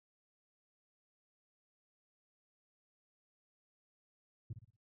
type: tone with echo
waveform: sine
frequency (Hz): 110.6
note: A2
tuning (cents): +9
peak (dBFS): -36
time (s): 4.5-4.53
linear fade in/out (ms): 5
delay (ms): 58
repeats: 4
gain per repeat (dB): -9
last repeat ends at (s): 4.762
effects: tanh soft clip ceiling -37 dBFS + high-pass 60 Hz 12 dB/octave